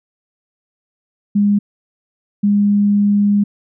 sine tone pair in turn, 204.1 / 204.1 Hz, G#3 / G#3, -30 / -30 cents, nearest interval unison, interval 0 cents, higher neither, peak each -10 dBFS, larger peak neither, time 1.35-1.59 / 2.43-3.44 s, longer second, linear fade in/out 10 ms, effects none

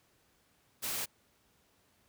white noise, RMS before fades -36 dBFS, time 0.82-1.06 s, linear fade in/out 20 ms, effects pink hiss -70 dBFS RMS until 2.08 s + high-pass 60 Hz 12 dB/octave

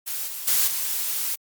blue noise with level steps, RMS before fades -29 / -33 / -20 / -26 dBFS, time 0.06-1.36 s, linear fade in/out 20 ms, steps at 0.27 / 0.47 / 0.67 s, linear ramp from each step 10 ms, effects Opus 48 kbps

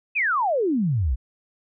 sine exponential sweep, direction down, 2638 to 55 Hz, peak -19 dBFS, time 0.15-1.16 s, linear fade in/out 20 ms, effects none

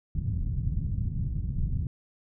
white low-pass noise, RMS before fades -29 dBFS, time 0.15-1.87 s, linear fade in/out 2 ms, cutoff 140 Hz, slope 24 dB/octave, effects none

